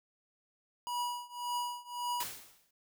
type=tone with tremolo; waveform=square; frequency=970 Hz; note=B5; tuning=31 cents flat; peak=-32 dBFS; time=0.87-2.23 s; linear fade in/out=0 ms; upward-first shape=triangle; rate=1.8 Hz; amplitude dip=95%
type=noise with exponential decay; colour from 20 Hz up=white; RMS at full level=-36 dBFS; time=2.2-2.71 s; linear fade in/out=5 ms; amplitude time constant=110 ms
effects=none